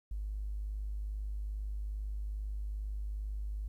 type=tone; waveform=triangle; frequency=51.2 Hz; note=G#1; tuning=24 cents flat; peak=-31 dBFS; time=0.11-3.68 s; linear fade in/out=5 ms; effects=tanh soft clip ceiling -33 dBFS + 12-bit